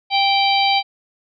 harmonic tone with a mistuned harmonic, 780 Hz, G5, 9 cents flat, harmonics 1 / 3 / 4 / 5 / 6, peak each -16 / -21 / -22 / -23 / -24 dBFS, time 0.1-0.83 s, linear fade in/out 50 ms, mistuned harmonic 1, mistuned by +28 cents, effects none

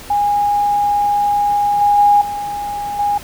sine tone with level steps, 820 Hz, G#5, 22 cents flat, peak -12 / -9 / -7 / -20 / -13 dBFS, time 0.1-3.18 s, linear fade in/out 5 ms, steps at 1.81 / 1.98 / 2.21 / 2.99 s, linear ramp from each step 5 ms, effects pink hiss -35 dBFS RMS until 3.23 s

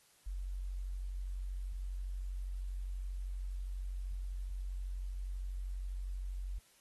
sine tone, 46.25 Hz, F#1, in tune, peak -37 dBFS, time 0.26-6.59 s, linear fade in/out 10 ms, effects white hiss -67 dBFS RMS until 6.8 s + AAC 32 kbps

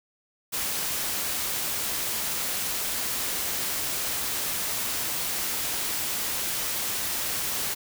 white noise, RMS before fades -29 dBFS, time 0.52-7.75 s, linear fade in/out 20 ms, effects none

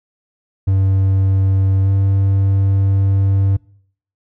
triangle tone with pitch glide, 96.3 to 97.64 Hz, G2 to G2, -30 to -6 cents, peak -9 dBFS, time 0.67-3.57 s, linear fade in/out 10 ms, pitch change +24 cents, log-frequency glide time 1.83-1.89 s, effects noise-tail reverb RT60 0.6 s tail -23 dB re dry

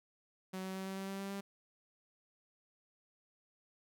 sawtooth tone with pitch steps, 187.7 / 189.11 / 190.54 / 191.98 / 193.42 / 194.88 / 196.35 / 197.83 Hz, F#3 / F#3 / G3 / G3 / G3 / G3 / G3 / G3, +25 / +38 / -49 / -36 / -23 / -10 / +3 / +16 cents, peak -36 dBFS, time 0.53-1.41 s, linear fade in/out 10 ms, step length 110 ms, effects none

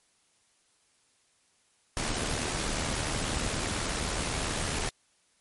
pink noise with amplitude modulation, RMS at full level -29 dBFS, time 1.97-4.89 s, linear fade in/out 0 ms, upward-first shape sine, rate 76.5 Hz, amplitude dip 45%, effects white hiss -68 dBFS RMS until 5.4 s + MP3 48 kbps

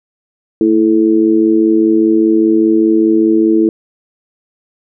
sine tone with amplitude modulation, 329.6 Hz, E4, in tune, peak -3 dBFS, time 0.61-3.69 s, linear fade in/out 2 ms, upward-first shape sine, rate 105 Hz, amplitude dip 90%, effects none

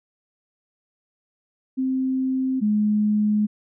sine tone pair in turn, 261.4 / 210.6 Hz, C4 / G#3, -1 / +24 cents, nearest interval major third, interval 375 cents, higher first, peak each -20 / -17 dBFS, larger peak second, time 1.77-2.61 / 2.61-3.47 s, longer second, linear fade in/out 20 ms, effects none

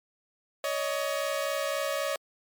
sawtooth tone pair together, 562.2 / 626 Hz, C#5 / D#5, +24 / +10 cents, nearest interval major second, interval 186 cents, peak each -26 / -28 dBFS, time 0.64-2.16 s, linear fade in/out 2 ms, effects MP3 96 kbps

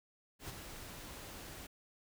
pink noise with ADSR envelope, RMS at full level -44 dBFS, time 0.39-1.67 s, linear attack 100 ms, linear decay 19 ms, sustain -5 dB, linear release 10 ms, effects none

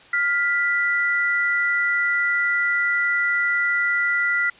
sine tone pair together, 1407.4 / 1975.5 Hz, F6 / B6, +13 / 0 cents, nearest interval tritone, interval 587 cents, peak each -22 / -20 dBFS, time 0.13-4.5 s, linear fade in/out 5 ms, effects white hiss -48 dBFS RMS until 4.59 s + resampled to 8000 Hz

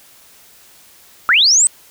sine linear sweep, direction up, 1260 to 8372 Hz, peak -8 dBFS, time 1.29-1.67 s, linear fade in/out 0 ms, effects white hiss -46 dBFS RMS until 1.9 s

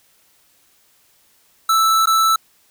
square tone with dropouts, 1318.5 Hz, E6, in tune, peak -13 dBFS, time 1.69-2.36 s, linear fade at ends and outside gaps 5 ms, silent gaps 2.058-2.071 s, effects white hiss -57 dBFS RMS until 2.7 s

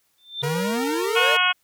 sine tone with exponential growth, 3568 Hz, A7, 23 cents sharp, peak -22 dBFS, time 0.18-0.42 s, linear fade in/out 1 ms, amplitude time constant 52 ms
square exponential sweep, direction up, 135.5 to 632 Hz, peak -25 dBFS, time 0.42-1.36 s, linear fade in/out 20 ms
sawtooth tone with pitch glide, 477.5 to 458.6 Hz, A#4 to A#4, +42 to -28 cents, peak -21 dBFS, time 0.43-1.37 s, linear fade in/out 5 ms, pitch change -70 cents, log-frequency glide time 0.6-0.85 s
harmonic tone, 363.6 Hz, F#4, 30 cents flat, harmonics 2 / 3 / 4 / 5 / 6 / 7 / 8 / 9, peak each -29 / -24 / -22 / -34 / -27 / -23 / -25 / -26 dBFS, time 1.15-1.53 s, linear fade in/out 20 ms
effects white hiss -67 dBFS RMS until 1.63 s

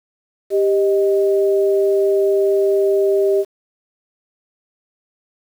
sine tone pair together, 394.1 / 622.3 Hz, G4 / D#5, +9 / 0 cents, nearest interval minor sixth, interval 791 cents, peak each -13 / -20 dBFS, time 0.5-3.45 s, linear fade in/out 50 ms, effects 7-bit

